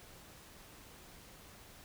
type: silence
effects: pink hiss -56 dBFS RMS until 1.84 s